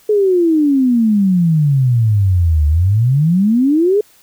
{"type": "exponential two-way sweep", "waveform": "sine", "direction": "down then up", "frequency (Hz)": [431.4, 72.9, 431.4], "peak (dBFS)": -9, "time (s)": [0.09, 4.01], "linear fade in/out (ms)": 5, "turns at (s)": 2.67, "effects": ["white hiss -49 dBFS RMS until 4.22 s"]}